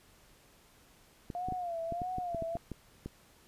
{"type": "clicks", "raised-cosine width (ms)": 3, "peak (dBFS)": -26, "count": 11, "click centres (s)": [1.302, 1.486, 1.523, 1.923, 2.018, 2.184, 2.347, 2.423, 2.554, 2.717, 3.06]}
{"type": "tone with vibrato", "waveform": "sine", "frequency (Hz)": 698.5, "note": "F5", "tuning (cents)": 0, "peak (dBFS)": -34, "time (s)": [1.35, 2.57], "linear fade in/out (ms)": 0, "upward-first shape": "sine", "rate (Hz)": 1.6, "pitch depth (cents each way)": 100}
{"effects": ["pink hiss -62 dBFS RMS until 3.47 s", "resampled to 32000 Hz"]}